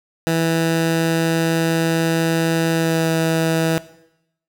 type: tone with pitch glide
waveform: 15% pulse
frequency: 164.2 to 162.69 Hz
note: E3 to E3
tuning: -6 to -22 cents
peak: -10 dBFS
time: 0.27-3.78 s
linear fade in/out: 0 ms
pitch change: -16 cents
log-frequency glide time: 2.74-3.09 s
effects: noise-tail reverb RT60 0.8 s tail -17 dB re dry